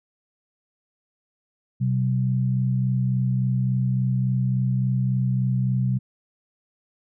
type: tone pair together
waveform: sine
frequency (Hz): 127.5 / 191.03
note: C3 / G3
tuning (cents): -44 / -44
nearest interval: perfect fifth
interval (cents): 700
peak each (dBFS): -20 / -26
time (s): 1.8-5.99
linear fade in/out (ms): 20
effects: none